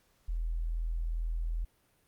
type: tone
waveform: sine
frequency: 41.2 Hz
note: E1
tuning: in tune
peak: -30 dBFS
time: 0.28-1.65 s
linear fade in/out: 10 ms
effects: pink hiss -70 dBFS RMS until 2.07 s + Opus 48 kbps